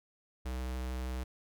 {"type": "tone with notch filter", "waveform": "square", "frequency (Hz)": 63.4, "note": "B1", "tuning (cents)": 46, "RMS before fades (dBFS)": -37, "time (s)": [0.45, 1.24], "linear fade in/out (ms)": 10, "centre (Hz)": 140, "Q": 1.6, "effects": []}